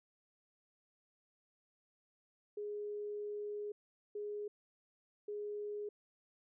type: tone bursts at uneven times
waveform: sine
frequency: 415.3 Hz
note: G#4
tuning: in tune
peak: -39 dBFS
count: 3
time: 2.57-3.72 / 4.15-4.48 / 5.28-5.89 s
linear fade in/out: 5 ms
effects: none